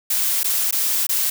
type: noise with dropouts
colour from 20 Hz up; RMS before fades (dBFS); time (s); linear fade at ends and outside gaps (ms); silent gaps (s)
blue; -20; 0.1-1.3; 5; 0.433-0.443 / 0.711-0.725 / 1.068-1.091
effects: none